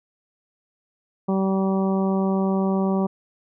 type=harmonic tone; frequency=192.2 Hz; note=G3; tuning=34 cents flat; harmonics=1 / 2 / 3 / 4 / 5 / 6; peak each=-20 / -26 / -30 / -32 / -34 / -36 dBFS; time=1.28-3.07 s; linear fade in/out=10 ms; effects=none